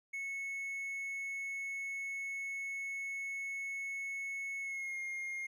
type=tone with pitch glide; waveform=triangle; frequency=2200 to 2132 Hz; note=C#7 to C7; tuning=-14 to +32 cents; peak=-36 dBFS; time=0.13-5.47 s; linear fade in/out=10 ms; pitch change=-54 cents; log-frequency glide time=4.61-4.99 s; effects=none